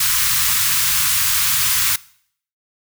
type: band-stop noise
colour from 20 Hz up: white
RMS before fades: -17 dBFS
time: 0-1.96 s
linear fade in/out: 5 ms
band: 160 to 1000 Hz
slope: 48 dB/octave
effects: noise-tail reverb RT60 0.6 s tail -21 dB re dry